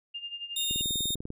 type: tone with tremolo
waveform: sine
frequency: 2810 Hz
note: F7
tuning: 10 cents sharp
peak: -33 dBFS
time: 0.14-0.82 s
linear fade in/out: 10 ms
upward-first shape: sine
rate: 11 Hz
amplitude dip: 75%
type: tone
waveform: sawtooth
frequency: 3676 Hz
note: A#7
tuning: 25 cents flat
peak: -25 dBFS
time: 0.56-1.15 s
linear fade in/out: 5 ms
type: click train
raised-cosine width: 3 ms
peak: -25 dBFS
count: 13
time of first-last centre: 0.71-1.304 s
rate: 20.2 Hz
effects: none